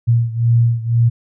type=beating tone pair; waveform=sine; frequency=116.54 / 118.54 Hz; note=A#2 / A#2; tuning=0 / +29 cents; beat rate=2 Hz; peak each=-13 / -16 dBFS; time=0.07-1.1 s; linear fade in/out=20 ms; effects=none